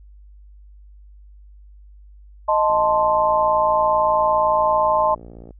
sine chord, A diminished, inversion second, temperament equal, 622.3 / 880 / 1046.5 Hz, Eb5 / A5 / C6, 0 / 0 / 0 cents, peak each -19 dBFS, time 2.48-5.15 s, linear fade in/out 10 ms
click train, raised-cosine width 2 ms, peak -27 dBFS, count 163, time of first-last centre 2.7-5.508 s, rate 57.7 Hz
effects added 50 Hz sine -42 dBFS peak until 5.59 s

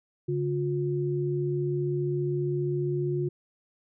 sine tone pair together, 142.3 / 357.3 Hz, C#3 / F4, +46 / +40 cents, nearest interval octave + major third, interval 1594 cents, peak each -28 dBFS, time 0.28-3.29 s, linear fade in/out 10 ms, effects none

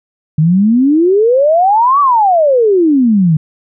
sine exponential two-way sweep, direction up then down, 149.3 to 1174.7 to 149.3 Hz, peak -6 dBFS, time 0.38-3.37 s, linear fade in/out 5 ms, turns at 2 s, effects none

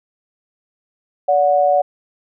sine tone pair together, 576.1 / 732 Hz, D5 / F#5, -33 / -19 cents, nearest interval major third, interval 414 cents, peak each -14 dBFS, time 1.28-1.82 s, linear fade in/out 10 ms, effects none

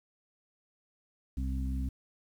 harmonic tone with a mistuned harmonic, 65.41 Hz, C2, in tune, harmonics 1 / 2 / 3 / 4, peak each -31 / -42 / -42 / -40 dBFS, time 1.37-1.89 s, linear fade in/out 5 ms, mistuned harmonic 1, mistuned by -28 cents, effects 10-bit

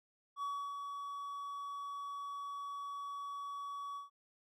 triangle tone with ADSR envelope, 1132 Hz, C#6, 36 cents sharp, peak -34 dBFS, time 0.36-4.1 s, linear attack 64 ms, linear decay 310 ms, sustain -5 dB, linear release 140 ms, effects none

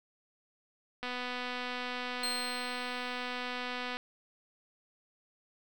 click train, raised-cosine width 0.3 ms, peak -22 dBFS, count 730, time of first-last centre 1.03-3.97 s, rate 248 Hz
35% pulse tone with exponential decay, 4186 Hz, C8, in tune, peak -30 dBFS, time 2.23-3.61 s, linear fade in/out 5 ms, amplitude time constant 300 ms
effects none

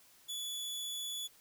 sawtooth tone, 3431 Hz, A7, 44 cents flat, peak -35 dBFS, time 0.28-1.28 s, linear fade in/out 20 ms, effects white hiss -63 dBFS RMS until 1.4 s

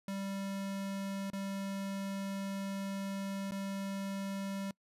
square tone with dropouts, 196 Hz, G3, in tune, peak -37 dBFS, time 0.08-4.71 s, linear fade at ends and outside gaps 2 ms, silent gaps 1.302-1.332 / 3.51-3.519 s, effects noise-tail reverb RT60 0.1 s tail -25 dB re dry + resampled to 32000 Hz

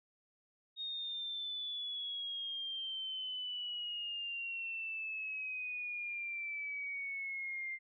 sine exponential sweep, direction down, 3729 to 2093 Hz, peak -38 dBFS, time 0.76-7.79 s, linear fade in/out 50 ms, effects none

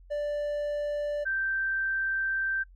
triangle / sine tone pair in turn, 587.3 / 1564.3 Hz, D5 / G6, 0 / -4 cents, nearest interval octave + perfect fourth, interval 1696 cents, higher second, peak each -26 dBFS, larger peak neither, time 0.1-1.25 / 1.25-2.64 s, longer second, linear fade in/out 20 ms, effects noise-tail reverb RT60 0.1 s tail -26 dB re dry + added 44 Hz sine -50 dBFS peak until 2.75 s

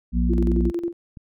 harmonic tone, 60 Hz, B1, 49 cents flat, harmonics 1 / 3 / 4, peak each -19 / -24 / -25 dBFS, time 0.12-0.72 s, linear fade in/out 50 ms
sine tone with tremolo, 342.7 Hz, F4, 33 cents flat, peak -21 dBFS, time 0.29-0.93 s, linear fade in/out 20 ms, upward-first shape square, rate 11 Hz, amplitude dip 65%
click, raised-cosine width 5 ms, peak -27 dBFS, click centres 1.172 s
effects none

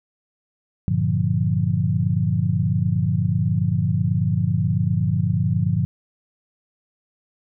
sine chord, G minor seventh, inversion none, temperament equal, 98 / 116.54 / 146.83 / 174.61 Hz, G2 / Bb2 / D3 / F3, 0 / 0 / 0 / 0 cents, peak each -23 dBFS, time 0.88-5.85 s, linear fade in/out 0 ms, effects none

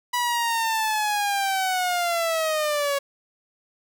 sawtooth linear sweep, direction down, 982 to 554.4 Hz, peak -18 dBFS, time 0.13-2.99 s, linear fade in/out 10 ms, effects none

